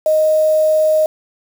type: tone with quantisation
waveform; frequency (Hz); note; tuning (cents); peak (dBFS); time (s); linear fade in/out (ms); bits
sine; 622.3; D#5; 0; -10; 0.06-1.06; 2; 5
effects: none